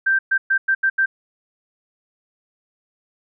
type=tone bursts at uneven times; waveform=sine; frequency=1568 Hz; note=G6; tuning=in tune; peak=-14 dBFS; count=6; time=0.06-0.19 / 0.31-0.38 / 0.5-0.58 / 0.68-0.75 / 0.83-0.9 / 0.98-1.06 s; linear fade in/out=10 ms; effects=none